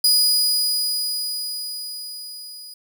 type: tone with level ramp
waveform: sawtooth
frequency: 4930 Hz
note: D#8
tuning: 17 cents flat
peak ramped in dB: -10 to -34 dBFS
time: 0.04-2.74 s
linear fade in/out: 5 ms
effects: none